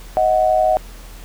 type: tone pair together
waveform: sine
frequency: 628.5 / 740 Hz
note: D#5 / F#5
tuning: +17 / 0 cents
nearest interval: minor third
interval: 283 cents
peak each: -15 dBFS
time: 0.17-0.77 s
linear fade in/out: 0 ms
effects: added 41 Hz sine -34 dBFS peak until 1.24 s + pink hiss -42 dBFS RMS until 1.24 s